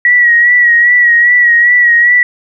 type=tone with vibrato; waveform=sine; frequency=1921 Hz; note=B6; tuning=48 cents flat; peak=-4 dBFS; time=0.05-2.23 s; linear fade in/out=2 ms; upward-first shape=sine; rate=2.5 Hz; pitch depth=41 cents each way; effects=none